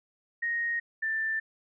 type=tone pair in turn; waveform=sine; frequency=1868 / 1775.4 Hz; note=A#6 / A6; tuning=+3 / +15 cents; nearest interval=minor second; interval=88 cents; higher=first; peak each=-27 dBFS; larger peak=neither; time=0.42-0.8 / 1.02-1.4 s; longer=neither; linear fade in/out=10 ms; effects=none